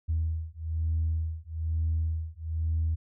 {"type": "beating tone pair", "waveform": "sine", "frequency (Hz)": [80, 81.1], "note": ["D#2", "E2"], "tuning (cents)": [49, -28], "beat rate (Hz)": 1.1, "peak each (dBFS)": [-29, -29], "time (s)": [0.08, 2.96], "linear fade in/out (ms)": 20, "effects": ["tanh soft clip ceiling -20 dBFS"]}